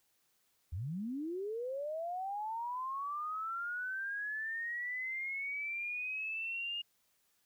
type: linear sweep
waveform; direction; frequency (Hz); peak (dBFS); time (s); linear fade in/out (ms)
sine; up; 73.42 to 2850; -36; 0.72-6.82; 10
effects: white hiss -75 dBFS RMS until 7.45 s